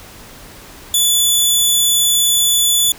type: tone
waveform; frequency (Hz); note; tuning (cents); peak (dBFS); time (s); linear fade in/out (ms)
15% pulse; 3463; A7; -28; -4; 0.94-2.92; 2
effects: pink hiss -38 dBFS RMS until 2.98 s